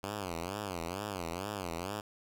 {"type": "tone with vibrato", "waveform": "5% pulse", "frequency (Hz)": 93, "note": "F#2", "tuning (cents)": 9, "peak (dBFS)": -25, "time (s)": [0.03, 2.01], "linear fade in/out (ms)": 5, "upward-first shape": "sine", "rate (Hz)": 2.2, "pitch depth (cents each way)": 210, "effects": []}